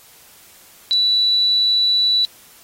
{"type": "tone", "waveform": "sine", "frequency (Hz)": 3951, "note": "B7", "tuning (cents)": 0, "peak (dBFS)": -13, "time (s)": [0.91, 2.25], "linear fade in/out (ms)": 0, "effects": ["white hiss -47 dBFS RMS until 2.63 s", "AAC 48 kbps"]}